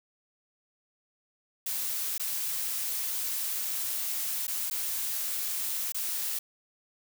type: noise with dropouts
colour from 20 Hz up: blue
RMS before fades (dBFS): -32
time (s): 1.66-6.39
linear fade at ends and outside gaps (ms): 5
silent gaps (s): 2.18-2.196 / 4.469-4.479 / 4.7-4.71 / 5.922-5.945
effects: none